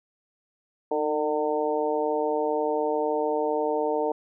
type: harmonic tone with a mistuned harmonic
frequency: 151 Hz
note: D3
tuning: 48 cents sharp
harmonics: 2 / 3 / 4 / 5 / 6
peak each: -32 / -26 / -29 / -32 / -31 dBFS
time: 0.91-4.12 s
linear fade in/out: 5 ms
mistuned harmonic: 2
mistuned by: +39 cents
effects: none